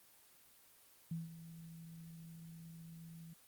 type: tone with ADSR envelope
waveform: sine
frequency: 164.81 Hz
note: E3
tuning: in tune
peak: -37 dBFS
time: 1.11-3.34 s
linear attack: 5 ms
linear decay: 170 ms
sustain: -13 dB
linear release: 11 ms
effects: white hiss -65 dBFS RMS until 3.47 s + Opus 24 kbps